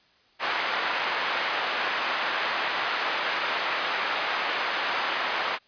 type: band-pass noise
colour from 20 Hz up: pink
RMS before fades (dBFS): -28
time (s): 0.39-5.59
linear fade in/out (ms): 50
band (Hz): 860 to 2800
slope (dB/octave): 12
effects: white hiss -61 dBFS RMS until 5.67 s + resampled to 11025 Hz